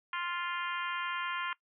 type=harmonic tone; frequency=349.2 Hz; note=F4; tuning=in tune; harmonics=3 / 4 / 5 / 6 / 7 / 8 / 9; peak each=-37 / -39 / -41 / -43 / -44 / -45 / -46 dBFS; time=0.13-1.53 s; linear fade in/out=2 ms; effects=noise-tail reverb RT60 0.1 s tail -21 dB re dry